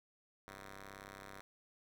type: ring-modulated tone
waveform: 5% pulse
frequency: 98.4 Hz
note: G2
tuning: 7 cents sharp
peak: -36 dBFS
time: 0.48-1.41 s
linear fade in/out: 0 ms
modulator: 854 Hz
effects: none